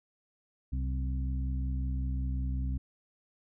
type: harmonic tone with a mistuned harmonic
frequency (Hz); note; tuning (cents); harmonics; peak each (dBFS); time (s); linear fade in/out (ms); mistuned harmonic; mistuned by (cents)
65.41; C2; 0; 1 / 2 / 3 / 4; -30 / -38 / -45 / -43; 0.72-2.78; 10; 3; -45
effects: none